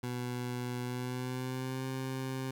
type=tone with pitch glide; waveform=20% pulse; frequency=123.47 to 131.57 Hz; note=B2 to C3; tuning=0 to +10 cents; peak=-30 dBFS; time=0.03-2.51 s; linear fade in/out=5 ms; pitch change=+110 cents; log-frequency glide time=0.82-1.86 s; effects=12-bit